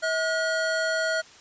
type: tone pair together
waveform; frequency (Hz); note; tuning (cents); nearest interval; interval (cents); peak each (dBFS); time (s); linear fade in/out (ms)
square; 643 / 1439.6; E5 / F#6; -43 / -48; octave + major second; 1395; -27; 0.02-1.22; 20
effects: white hiss -50 dBFS RMS until 1.4 s + resampled to 16000 Hz